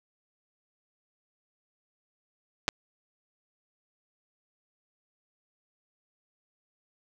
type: clicks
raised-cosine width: 0.2 ms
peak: -8 dBFS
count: 2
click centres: 2.681 / 2.688 s
effects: none